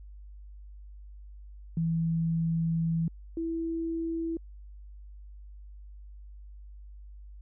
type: tone pair in turn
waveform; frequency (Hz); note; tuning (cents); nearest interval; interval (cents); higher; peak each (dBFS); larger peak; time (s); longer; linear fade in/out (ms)
sine; 164.81 / 329.6; E3 / E4; 0 / 0; octave; 1200; second; -25 / -29; first; 1.77-3.08 / 3.37-4.37; first; 2
effects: added 50 Hz sine -44 dBFS peak until 7.41 s